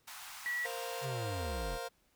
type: high-pass noise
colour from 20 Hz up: pink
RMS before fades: -48 dBFS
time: 0.07-1.06 s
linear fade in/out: 10 ms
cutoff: 790 Hz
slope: 48 dB/octave
type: tone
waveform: sine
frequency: 1938 Hz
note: B6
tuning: 33 cents flat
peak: -33 dBFS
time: 0.46-0.66 s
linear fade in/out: 0 ms
type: chord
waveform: sawtooth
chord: Bb suspended second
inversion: none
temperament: just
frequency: 466.2 / 524.4 / 699.2 Hz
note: Bb4 / C5 / F5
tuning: 0 / +4 / +2 cents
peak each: -39 dBFS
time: 0.64-1.89 s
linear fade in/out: 20 ms
type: linear sweep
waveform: square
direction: down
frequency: 142 to 34.48 Hz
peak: -38 dBFS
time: 1.01-1.79 s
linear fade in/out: 50 ms
effects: pink hiss -72 dBFS RMS until 2.15 s